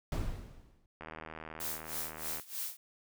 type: noise with exponential decay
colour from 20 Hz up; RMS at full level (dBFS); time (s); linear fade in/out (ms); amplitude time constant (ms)
brown; -29; 0.12-0.86; 2; 160
type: click train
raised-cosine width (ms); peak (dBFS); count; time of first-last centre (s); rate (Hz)
0.5; -29; 111; 1.01-2.397; 79.3
type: noise with tremolo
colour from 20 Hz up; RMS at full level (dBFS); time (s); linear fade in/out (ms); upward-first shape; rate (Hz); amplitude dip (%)
blue; -37; 1.6-2.77; 5; sine; 3.2; 90
effects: none